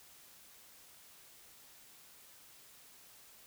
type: silence
effects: white hiss -59 dBFS RMS until 3.46 s